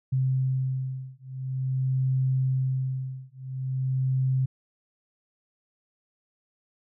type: beating tone pair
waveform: sine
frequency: 130.81 / 131.28 Hz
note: C3 / C3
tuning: 0 / +6 cents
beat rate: 0.47 Hz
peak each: -27 dBFS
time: 0.12-4.46 s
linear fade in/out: 10 ms
effects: none